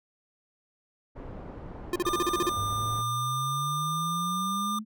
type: low-pass noise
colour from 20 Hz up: pink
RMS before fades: -41 dBFS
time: 1.15-3.03 s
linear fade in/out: 20 ms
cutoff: 830 Hz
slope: 12 dB/octave
type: tone bursts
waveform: square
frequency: 352.8 Hz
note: F4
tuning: 18 cents sharp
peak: -25 dBFS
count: 9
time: 1.93-2.494 s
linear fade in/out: 2 ms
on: 28 ms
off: 39 ms
type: tone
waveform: square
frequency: 1200 Hz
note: D6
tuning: 37 cents sharp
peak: -29 dBFS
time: 2.05-4.79 s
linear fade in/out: 5 ms
type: exponential sweep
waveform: sine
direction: up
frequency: 98 to 218.4 Hz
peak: -32 dBFS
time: 2.54-4.85 s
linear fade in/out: 50 ms
effects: none